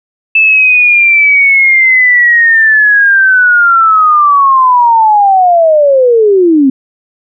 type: linear sweep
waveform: sine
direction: down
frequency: 2637 to 257 Hz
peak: -3 dBFS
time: 0.35-6.7 s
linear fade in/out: 5 ms
effects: none